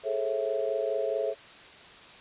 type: chord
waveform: sine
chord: A major seventh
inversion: third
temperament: equal with one note detuned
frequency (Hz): 415.3 / 440 / 542.6 / 659.3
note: G#4 / A4 / C#5 / E5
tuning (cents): 0 / 0 / -37 / 0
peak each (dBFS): -34 / -32 / -31 / -32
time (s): 0.03-1.35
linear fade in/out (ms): 50
effects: white hiss -49 dBFS RMS until 2.2 s + resampled to 8000 Hz